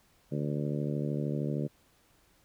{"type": "harmonic tone", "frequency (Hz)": 73.1, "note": "D2", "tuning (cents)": -7, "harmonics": [2, 3, 4, 5, 6, 7, 8], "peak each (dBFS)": [-32, -36, -38, -40, -42, -43, -44], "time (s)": [0.31, 1.68], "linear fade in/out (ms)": 20, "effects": ["pink hiss -66 dBFS RMS until 2.44 s"]}